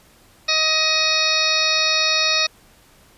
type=harmonic tone with a mistuned harmonic; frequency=628 Hz; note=D#5; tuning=16 cents sharp; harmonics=1 / 2 / 3 / 4 / 6 / 7 / 8 / 9; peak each=-28 / -27 / -27 / -22 / -22 / -22 / -25 / -27 dBFS; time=0.48-2.47 s; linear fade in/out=10 ms; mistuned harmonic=8; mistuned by=+40 cents; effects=pink hiss -52 dBFS RMS until 3.17 s + resampled to 32000 Hz